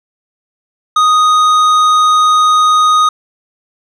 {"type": "tone with tanh clipping", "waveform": "sine", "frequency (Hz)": 1244.5, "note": "D#6", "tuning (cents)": 0, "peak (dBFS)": -8, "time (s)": [0.96, 3.09], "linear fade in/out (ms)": 5, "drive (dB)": 11, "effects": []}